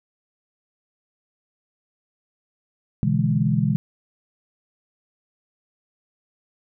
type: chord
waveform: sine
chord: E dominant seventh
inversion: second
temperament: equal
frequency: 123.47 / 146.83 / 164.81 / 207.7 Hz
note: B2 / D3 / E3 / G#3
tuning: 0 / 0 / 0 / 0 cents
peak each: -23 dBFS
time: 3.03-3.76 s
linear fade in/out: 0 ms
effects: none

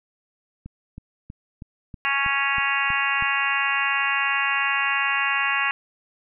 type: click train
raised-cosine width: 5 ms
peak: -24 dBFS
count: 9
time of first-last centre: 0.66-3.224 s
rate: 3.12 Hz
type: harmonic tone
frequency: 277.2 Hz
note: C#4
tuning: in tune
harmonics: 3 / 4 / 5 / 6 / 7 / 8 / 9 / 10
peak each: -32 / -27 / -32 / -27 / -27 / -31 / -29 / -27 dBFS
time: 2.05-5.71 s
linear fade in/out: 0 ms
effects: none

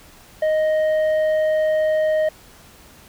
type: tone with tanh clipping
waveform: triangle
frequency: 622.3 Hz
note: D#5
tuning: in tune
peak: -17 dBFS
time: 0.42-2.29 s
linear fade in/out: 5 ms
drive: 10 dB
effects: pink hiss -47 dBFS RMS until 3.08 s

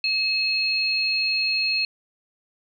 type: tone pair together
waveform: sine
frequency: 2576 / 4262 Hz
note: E7 / C8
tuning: -41 / +31 cents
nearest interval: major sixth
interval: 872 cents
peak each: -23 dBFS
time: 0.04-1.85 s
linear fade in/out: 2 ms
effects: none

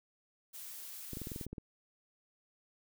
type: noise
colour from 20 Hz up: blue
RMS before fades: -47 dBFS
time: 0.53-1.46 s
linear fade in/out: 20 ms
type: clicks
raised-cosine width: 3 ms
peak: -29 dBFS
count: 10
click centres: 1.133 / 1.171 / 1.217 / 1.271 / 1.318 / 1.361 / 1.412 / 1.466 / 1.53 / 1.582 s
effects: none

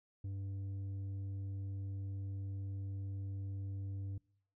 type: tone with tanh clipping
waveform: sine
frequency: 97.8 Hz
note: G2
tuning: 4 cents flat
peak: -40 dBFS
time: 0.24-4.18 s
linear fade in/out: 5 ms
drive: 6 dB
effects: noise-tail reverb RT60 0.6 s tail -24 dB re dry

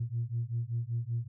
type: beating tone pair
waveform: sine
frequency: 114.9 / 120.1 Hz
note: A#2 / B2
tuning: -25 / -48 cents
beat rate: 5.2 Hz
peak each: -33 / -33 dBFS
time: 0-1.28 s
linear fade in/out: 10 ms
effects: tanh soft clip ceiling -24 dBFS

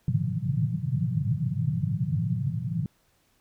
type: band-pass noise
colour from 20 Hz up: pink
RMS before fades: -27 dBFS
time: 0.08-2.86 s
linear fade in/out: 2 ms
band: 100 to 180 Hz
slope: 96 dB/octave
effects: pink hiss -67 dBFS RMS until 3.4 s

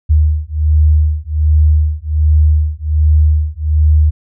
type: beating tone pair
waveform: sine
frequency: 75.9 / 77.2 Hz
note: D#2 / D#2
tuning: -42 / -13 cents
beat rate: 1.3 Hz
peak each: -11 dBFS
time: 0.09-4.11 s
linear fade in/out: 20 ms
effects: none

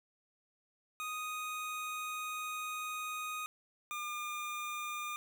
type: tone pair in turn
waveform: 25% pulse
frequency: 1244.5 / 1207 Hz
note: D#6 / D6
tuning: 0 / +47 cents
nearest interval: minor second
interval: 53 cents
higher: first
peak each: -34 / -34 dBFS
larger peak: neither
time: 1-3.46 / 3.91-5.16 s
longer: first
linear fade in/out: 0 ms
effects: 10-bit

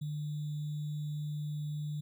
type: tone with sample-and-hold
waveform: sine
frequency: 149.7 Hz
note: D3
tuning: 33 cents sharp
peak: -34 dBFS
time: 0.01-2.01 s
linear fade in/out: 10 ms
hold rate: 3675 Hz
effects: none

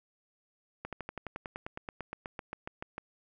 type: slowing click train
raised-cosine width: 0.5 ms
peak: -23 dBFS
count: 20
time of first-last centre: 0.85-2.981 s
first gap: 77 ms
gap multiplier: 1.04
effects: none

